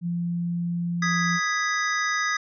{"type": "tone", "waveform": "sine", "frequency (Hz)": 172.5, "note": "F3", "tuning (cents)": -21, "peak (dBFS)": -24, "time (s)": [0.01, 1.4], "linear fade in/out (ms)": 50}
{"type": "chord", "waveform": "square", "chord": "G# minor", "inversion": "second", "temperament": "equal", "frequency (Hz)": [1244.5, 1661.2, 1975.5], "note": ["D#6", "G#6", "B6"], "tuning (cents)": [0, 0, 0], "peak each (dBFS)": -28, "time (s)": [1.02, 2.37], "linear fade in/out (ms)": 5}
{"effects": ["resampled to 16000 Hz"]}